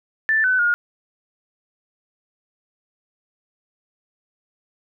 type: tone with pitch steps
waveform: sine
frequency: 1765 / 1509 / 1428 Hz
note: A6 / F#6 / F6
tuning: +5 / +34 / +38 cents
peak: -15 dBFS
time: 0.29-0.74 s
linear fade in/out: 0 ms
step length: 150 ms
effects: none